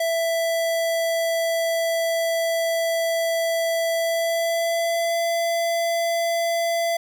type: tone with pitch glide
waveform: square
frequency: 663 to 675 Hz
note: E5 to E5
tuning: +10 to +41 cents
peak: -21 dBFS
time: 0-6.97 s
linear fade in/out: 5 ms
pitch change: +31 cents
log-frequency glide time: 3.95-5.16 s
effects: 10-bit